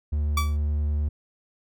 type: tone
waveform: triangle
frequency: 74.2 Hz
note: D2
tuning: 18 cents sharp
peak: -20 dBFS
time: 0.12-1.09 s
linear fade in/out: 10 ms
type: tone with exponential decay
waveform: sawtooth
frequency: 1151 Hz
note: D6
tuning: 35 cents flat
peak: -17 dBFS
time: 0.37-0.57 s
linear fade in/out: 5 ms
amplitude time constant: 42 ms
effects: none